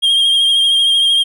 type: tone with vibrato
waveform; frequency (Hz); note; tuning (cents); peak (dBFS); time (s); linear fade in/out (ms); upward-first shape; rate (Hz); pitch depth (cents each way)
triangle; 3221; G7; +46; -8; 0.02-1.24; 20; sine; 13; 29
effects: none